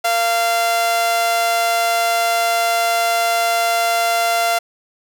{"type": "tone with amplitude modulation", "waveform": "sawtooth", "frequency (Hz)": 690, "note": "F5", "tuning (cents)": -21, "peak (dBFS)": -9, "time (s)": [0.04, 4.59], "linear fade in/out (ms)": 10, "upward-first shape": "sine", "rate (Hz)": 229, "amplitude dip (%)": 45, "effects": []}